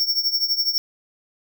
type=tone with tremolo; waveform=square; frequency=5470 Hz; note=F8; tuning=37 cents flat; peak=-16 dBFS; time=0-0.78 s; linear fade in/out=0 ms; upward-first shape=triangle; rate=12 Hz; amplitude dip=85%; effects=none